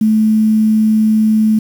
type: tone with quantisation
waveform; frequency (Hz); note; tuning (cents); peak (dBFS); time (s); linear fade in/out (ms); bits
sine; 217.5; A3; -20; -8; 0.01-1.59; 5; 6
effects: none